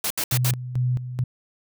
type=noise bursts; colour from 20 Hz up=white; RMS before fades=-25 dBFS; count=4; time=0.04-0.509 s; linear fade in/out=2 ms; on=64 ms; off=71 ms
type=tone with tremolo; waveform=sine; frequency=125.1 Hz; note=B2; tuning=23 cents sharp; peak=-19 dBFS; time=0.32-1.24 s; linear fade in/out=5 ms; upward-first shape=square; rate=2.3 Hz; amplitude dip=70%
effects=none